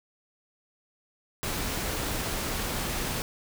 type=noise; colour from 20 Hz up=pink; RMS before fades=-31 dBFS; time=1.43-3.22 s; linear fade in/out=0 ms; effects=none